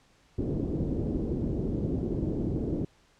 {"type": "low-pass noise", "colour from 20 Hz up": "white", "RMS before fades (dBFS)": -30, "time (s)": [0.38, 2.85], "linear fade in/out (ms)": 5, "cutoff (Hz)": 360, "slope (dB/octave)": 24, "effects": ["pink hiss -63 dBFS RMS until 3.19 s", "low-pass 7000 Hz 12 dB/octave"]}